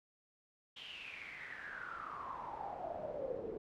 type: noise with band-pass filter sweep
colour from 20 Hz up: brown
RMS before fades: -45 dBFS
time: 0.76-3.58 s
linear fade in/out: 10 ms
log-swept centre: 3200 to 420 Hz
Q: 9.5
effects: none